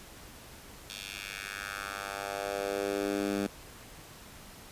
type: tone with high-pass filter sweep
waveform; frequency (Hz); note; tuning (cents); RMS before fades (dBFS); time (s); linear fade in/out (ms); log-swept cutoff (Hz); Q
10% pulse; 100; G2; +35; -35; 0.9-3.47; 0; 3400 to 210; 1.9
effects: pink hiss -50 dBFS RMS until 4.71 s + resampled to 32000 Hz